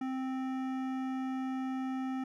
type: tone with hard clipping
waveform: sine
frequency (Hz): 261.6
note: C4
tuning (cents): 0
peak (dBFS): -35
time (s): 0.01-2.24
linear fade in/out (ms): 5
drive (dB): 14
effects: none